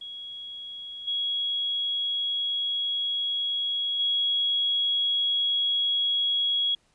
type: tone with level steps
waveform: sine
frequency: 3323 Hz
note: G#7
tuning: in tune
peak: -36 / -25 / -22 dBFS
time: 0.01-6.75 s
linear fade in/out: 5 ms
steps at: 1.07 / 3.99 s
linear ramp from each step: 10 ms
effects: pink hiss -66 dBFS RMS until 6.94 s + resampled to 22050 Hz